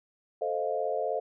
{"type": "chord", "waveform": "sine", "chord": "F dominant seventh", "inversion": "first", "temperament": "equal", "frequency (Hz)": [440, 523.3, 622.3, 698.5], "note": ["A4", "C5", "Eb5", "F5"], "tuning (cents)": [0, 0, 0, 0], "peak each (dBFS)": -33, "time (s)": [0.41, 1.2], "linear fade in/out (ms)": 10, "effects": []}